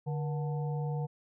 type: harmonic tone with a mistuned harmonic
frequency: 146.83 Hz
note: D3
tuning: in tune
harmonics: 1 / 3 / 5 / 6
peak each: -31 / -41 / -45 / -47 dBFS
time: 0.06-1.07 s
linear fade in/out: 20 ms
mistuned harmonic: 3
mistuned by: +140 cents
effects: none